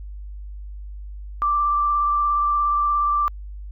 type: tone with vibrato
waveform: sine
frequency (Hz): 1174.7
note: D6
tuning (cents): 0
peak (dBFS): -17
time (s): 1.42-3.28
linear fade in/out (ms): 0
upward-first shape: square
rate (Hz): 17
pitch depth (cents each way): 10
effects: added 50 Hz sine -32 dBFS peak until 3.71 s